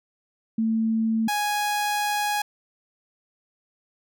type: tone pair in turn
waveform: sine / sawtooth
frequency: 223.3 / 830.5 Hz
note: A3 / G#5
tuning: +26 / 0 cents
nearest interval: octave + major seventh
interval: 2274 cents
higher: second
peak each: -20 / -19 dBFS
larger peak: second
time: 0.58-1.28 / 1.28-2.42 s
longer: second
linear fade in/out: 5 ms
effects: none